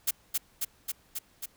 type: noise with echo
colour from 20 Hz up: blue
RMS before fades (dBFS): -26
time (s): 0.07-0.11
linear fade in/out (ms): 10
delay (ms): 270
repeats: 5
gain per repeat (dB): -2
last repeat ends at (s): 1.46
effects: pink hiss -63 dBFS RMS until 1.56 s